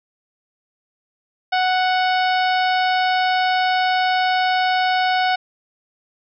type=harmonic tone; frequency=740 Hz; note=F#5; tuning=in tune; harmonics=1 / 2 / 3 / 4 / 5 / 6 / 7; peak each=-17 / -23 / -27 / -29 / -31 / -33 / -34 dBFS; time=1.52-5.36 s; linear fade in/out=10 ms; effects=none